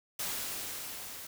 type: noise with level ramp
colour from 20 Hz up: white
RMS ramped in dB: -35 to -45 dBFS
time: 0.19-1.27 s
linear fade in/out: 5 ms
effects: none